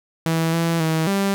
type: tone with pitch steps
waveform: sawtooth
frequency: 163.3 / 166.6 / 160.1 / 197.3 Hz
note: E3 / E3 / D#3 / G3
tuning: -16 / +19 / +50 / +11 cents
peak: -14 dBFS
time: 0.26-1.34 s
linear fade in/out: 0 ms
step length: 270 ms
effects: none